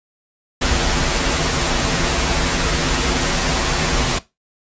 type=noise with comb filter; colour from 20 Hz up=pink; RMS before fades=-18 dBFS; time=0.61-4.19 s; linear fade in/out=10 ms; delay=9.8 ms; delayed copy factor=-0.8; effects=noise-tail reverb RT60 0.2 s tail -17 dB re dry + resampled to 16000 Hz